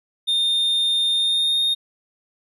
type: tone with pitch glide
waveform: triangle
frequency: 3640 to 3687 Hz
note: A#7 to A#7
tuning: -42 to -20 cents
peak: -16 dBFS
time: 0.27-1.75 s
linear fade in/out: 20 ms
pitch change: +22 cents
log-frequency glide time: 1.11-1.62 s
effects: none